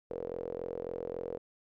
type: tone with band-pass filter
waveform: sawtooth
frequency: 43.65 Hz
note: F1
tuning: in tune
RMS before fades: -39 dBFS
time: 0.1-1.38 s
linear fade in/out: 10 ms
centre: 480 Hz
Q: 7.7
effects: none